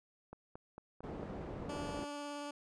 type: click train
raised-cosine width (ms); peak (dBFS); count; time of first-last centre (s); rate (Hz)
1; -34; 5; 0.33-1.231; 4.44
type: low-pass noise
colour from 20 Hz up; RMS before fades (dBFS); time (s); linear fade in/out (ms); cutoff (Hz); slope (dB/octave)
white; -44; 1.03-2.05; 10; 480; 12
type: tone with vibrato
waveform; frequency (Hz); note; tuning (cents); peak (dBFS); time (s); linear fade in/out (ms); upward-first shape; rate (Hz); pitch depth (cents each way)
15% pulse; 290; D4; -22; -35; 1.69-2.51; 5; sine; 18; 9
effects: resampled to 22050 Hz